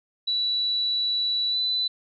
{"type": "tone with pitch glide", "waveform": "sine", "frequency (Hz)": [3941, 3994], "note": ["B7", "B7"], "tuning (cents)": [-4, 19], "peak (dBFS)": -22, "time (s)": [0.27, 1.88], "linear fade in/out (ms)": 10, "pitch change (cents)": 23, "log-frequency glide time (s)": [1.5, 1.57], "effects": []}